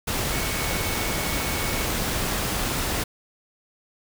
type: tone in noise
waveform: sine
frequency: 2217 Hz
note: C#7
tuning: in tune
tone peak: -35 dBFS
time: 0.31-1.86 s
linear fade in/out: 10 ms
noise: pink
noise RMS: -26 dBFS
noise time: 0.07-3.04 s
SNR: -12 dB
effects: none